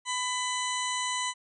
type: harmonic tone with a mistuned harmonic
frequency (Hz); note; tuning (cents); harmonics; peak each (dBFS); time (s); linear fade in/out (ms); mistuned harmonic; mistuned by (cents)
1000; B5; +21; 1 / 2 / 3 / 4 / 6 / 7 / 8 / 9; -32 / -35 / -37 / -38 / -40 / -40 / -41 / -42; 0.05-1.34; 50; 6; +19
effects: none